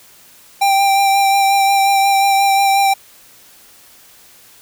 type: tone with vibrato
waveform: square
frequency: 788 Hz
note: G5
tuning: 9 cents sharp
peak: -11 dBFS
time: 0.61-2.94 s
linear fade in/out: 10 ms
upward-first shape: sine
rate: 5.6 Hz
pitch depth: 17 cents each way
effects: white hiss -45 dBFS RMS until 4.61 s